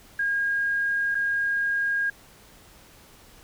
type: tone with dropouts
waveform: sine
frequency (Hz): 1626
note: G#6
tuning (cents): -37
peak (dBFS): -22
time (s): 0.19-2.1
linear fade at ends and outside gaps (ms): 5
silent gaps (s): 1.147-1.151
effects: pink hiss -52 dBFS RMS until 3.43 s